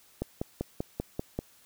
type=click train; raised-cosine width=2 ms; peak=-17 dBFS; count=7; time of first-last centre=0.22-1.39 s; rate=5.13 Hz; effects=white hiss -60 dBFS RMS until 1.65 s